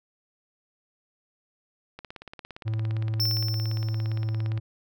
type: click train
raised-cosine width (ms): 0.3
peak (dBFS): -24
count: 46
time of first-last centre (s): 1.99-4.576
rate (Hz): 17.4
type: tone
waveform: triangle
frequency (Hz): 110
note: A2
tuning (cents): 0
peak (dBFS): -23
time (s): 2.65-4.6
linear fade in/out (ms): 20
type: tone with exponential decay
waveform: square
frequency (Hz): 5360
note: E8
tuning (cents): +28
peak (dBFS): -23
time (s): 3.2-4.49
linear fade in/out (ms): 1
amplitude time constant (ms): 280
effects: none